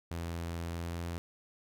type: tone with pitch glide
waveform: sawtooth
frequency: 84.4 to 85.33 Hz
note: E2 to F2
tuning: +41 to -40 cents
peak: -32 dBFS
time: 0.11-1.18 s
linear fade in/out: 0 ms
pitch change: +19 cents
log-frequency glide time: 0.66-1.06 s
effects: none